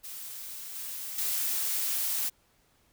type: noise with level steps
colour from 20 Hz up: blue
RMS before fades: -41 / -38 / -30 dBFS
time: 0.03-2.3 s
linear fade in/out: 20 ms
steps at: 0.75 / 1.18 s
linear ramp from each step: 5 ms
effects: pink hiss -67 dBFS RMS until 2.92 s